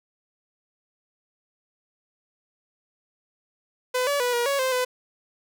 sawtooth tone with pitch steps, 504 / 571 / 491.2 / 478 / 558 / 520 / 503 Hz, B4 / D5 / B4 / A#4 / C#5 / C5 / B4, +35 / -49 / -9 / +43 / +11 / -11 / +32 cents, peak -18 dBFS, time 3.94-4.85 s, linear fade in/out 10 ms, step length 130 ms, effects none

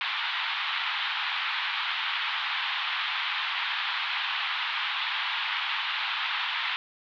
white band-pass noise, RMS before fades -30 dBFS, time 0.01-6.76 s, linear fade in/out 0 ms, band 860 to 3700 Hz, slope 48 dB/octave, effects none

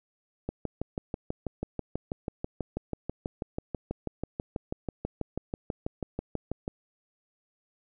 click train, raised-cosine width 2 ms, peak -18 dBFS, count 39, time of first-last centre 0.49-6.679 s, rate 6.14 Hz, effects none

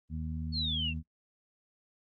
harmonic tone, 79.1 Hz, D#2, 29 cents sharp, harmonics 1 / 2 / 3, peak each -36 / -39 / -41 dBFS, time 0.09-1.03 s, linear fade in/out 50 ms
sine exponential sweep, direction down, 4435 to 2637 Hz, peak -31 dBFS, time 0.52-0.94 s, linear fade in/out 50 ms
effects noise-tail reverb RT60 0.1 s tail -22 dB re dry + Opus 32 kbps

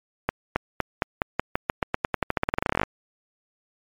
accelerating click train, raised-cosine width 0.5 ms, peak -6 dBFS, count 28, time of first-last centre 0.29-2.833 s, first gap 270 ms, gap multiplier 0.9, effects MP3 96 kbps

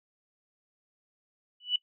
sine tone with exponential growth, 2960 Hz, F#7, in tune, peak -20 dBFS, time 1.6-1.76 s, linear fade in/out 5 ms, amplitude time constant 34 ms, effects noise-tail reverb RT60 0.1 s tail -20 dB re dry

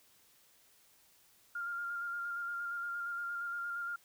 sine tone with vibrato, 1400 Hz, F6, 4 cents sharp, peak -36 dBFS, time 1.55-3.96 s, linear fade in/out 5 ms, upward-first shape square, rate 8.6 Hz, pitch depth 17 cents each way, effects white hiss -66 dBFS RMS until 4.04 s

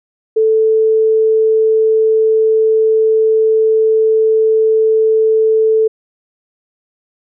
sine tone, 440 Hz, A4, in tune, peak -8 dBFS, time 0.36-5.88 s, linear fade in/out 10 ms, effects none

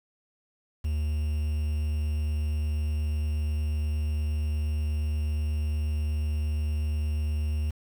triangle tone with quantisation, 75.7 Hz, D#2, 47 cents flat, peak -23 dBFS, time 0.84-7.71 s, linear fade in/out 10 ms, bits 8, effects none

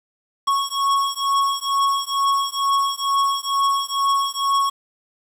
square beating tone pair, 1104 / 1106.2 Hz, C#6 / C#6, -7 / -4 cents, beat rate 2.2 Hz, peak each -22 dBFS, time 0.47-4.7 s, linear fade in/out 10 ms, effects low-pass 10000 Hz 12 dB/octave + 7-bit

